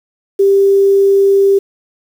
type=tone with quantisation; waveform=sine; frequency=394.4 Hz; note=G4; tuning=11 cents sharp; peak=-6 dBFS; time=0.39-1.59 s; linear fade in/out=10 ms; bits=6; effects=none